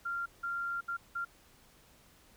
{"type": "tone bursts at uneven times", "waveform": "sine", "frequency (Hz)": 1387, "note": "F6", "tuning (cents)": -12, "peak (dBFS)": -33, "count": 4, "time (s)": [[0.05, 0.26], [0.43, 0.81], [0.88, 0.97], [1.15, 1.25]], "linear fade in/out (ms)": 10, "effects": ["pink hiss -62 dBFS RMS until 2.36 s"]}